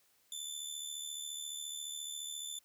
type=tone with amplitude modulation; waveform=20% pulse; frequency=3520 Hz; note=A7; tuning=in tune; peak=-32 dBFS; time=0.32-2.59 s; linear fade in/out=2 ms; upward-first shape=sine; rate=74.4 Hz; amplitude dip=60%; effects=white hiss -71 dBFS RMS until 2.64 s + high-pass 60 Hz 12 dB/octave